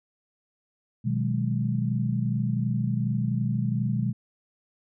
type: chord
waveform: sine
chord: G# minor seventh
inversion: first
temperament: equal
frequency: 123.47 / 155.56 / 185 / 207.7 Hz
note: B2 / D#3 / F#3 / G#3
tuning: 0 / 0 / 0 / 0 cents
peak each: -26 / -31 / -32 / -29 dBFS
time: 1.04-4.13 s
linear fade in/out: 20 ms
effects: none